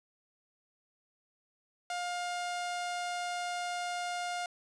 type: tone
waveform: sawtooth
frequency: 708 Hz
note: F5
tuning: 23 cents sharp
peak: -30 dBFS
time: 1.9-4.46 s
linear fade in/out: 2 ms
effects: resampled to 22050 Hz + 11-bit